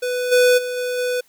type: tone with level steps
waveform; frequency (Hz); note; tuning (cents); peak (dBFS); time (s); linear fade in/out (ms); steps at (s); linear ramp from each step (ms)
square; 496.5; B4; +9; -21 / -12 / -24 / -22 / -20; 0.02-1.21; 10; 0.31 / 0.57 / 0.76 / 0.97; 20
effects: white hiss -57 dBFS RMS until 1.28 s